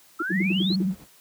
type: exponential sweep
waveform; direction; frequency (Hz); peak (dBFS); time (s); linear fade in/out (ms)
sine; up; 1305 to 4425; -26; 0.19-0.76; 10
type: tone bursts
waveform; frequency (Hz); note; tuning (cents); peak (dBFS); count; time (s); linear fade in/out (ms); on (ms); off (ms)
sine; 329.6; E4; 0; -25; 7; 0.2-0.824; 5; 24; 76
type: tone with vibrato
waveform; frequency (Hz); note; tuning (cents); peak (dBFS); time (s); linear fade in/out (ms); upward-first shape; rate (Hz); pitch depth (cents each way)
sine; 189.2; F#3; +39; -21; 0.29-0.95; 50; sine; 19; 100
type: noise with tremolo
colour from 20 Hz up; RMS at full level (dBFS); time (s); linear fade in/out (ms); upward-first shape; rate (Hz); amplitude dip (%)
brown; -40; 0.4-1.08; 50; sine; 10; 55
effects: white hiss -55 dBFS RMS until 1.2 s + high-pass 100 Hz 12 dB/octave